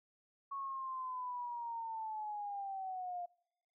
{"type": "linear sweep", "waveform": "sine", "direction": "down", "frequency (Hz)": [1108.7, 698.5], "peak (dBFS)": -39, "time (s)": [0.51, 3.26], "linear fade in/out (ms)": 10, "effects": ["noise-tail reverb RT60 0.8 s tail -25 dB re dry"]}